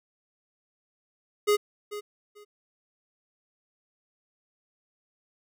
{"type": "tone with echo", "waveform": "square", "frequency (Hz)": 415.3, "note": "G#4", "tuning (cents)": 0, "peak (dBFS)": -20, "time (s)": [1.47, 1.57], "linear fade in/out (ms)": 20, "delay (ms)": 440, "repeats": 2, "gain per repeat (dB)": -14, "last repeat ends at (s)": 2.45, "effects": []}